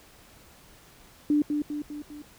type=tone with echo; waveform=sine; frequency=295.9 Hz; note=D4; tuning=13 cents sharp; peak=-19 dBFS; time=1.3-1.42 s; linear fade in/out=2 ms; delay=200 ms; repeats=4; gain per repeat=-5 dB; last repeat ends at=2.22 s; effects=pink hiss -54 dBFS RMS until 2.38 s